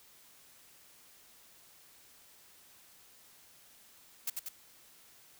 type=noise with echo; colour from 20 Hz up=blue; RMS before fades=-34 dBFS; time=4.27-4.3 s; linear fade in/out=5 ms; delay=94 ms; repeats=2; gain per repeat=-3 dB; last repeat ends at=4.488 s; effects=white hiss -60 dBFS RMS until 5.39 s